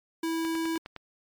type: tone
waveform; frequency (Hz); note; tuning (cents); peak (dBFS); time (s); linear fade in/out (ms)
square; 327.3; E4; -12; -28; 0.23-0.78; 5
type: click train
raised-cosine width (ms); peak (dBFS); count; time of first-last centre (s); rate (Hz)
0.3; -23; 6; 0.45-0.963; 9.74
effects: MP3 96 kbps